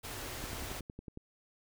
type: band-stop noise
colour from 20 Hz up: pink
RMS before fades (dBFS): -42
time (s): 0.03-0.81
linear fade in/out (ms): 20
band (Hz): 140 to 230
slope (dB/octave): 96
type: click train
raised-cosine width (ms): 3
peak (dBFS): -31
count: 9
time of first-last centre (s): 0.44-1.174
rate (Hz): 10.9
effects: none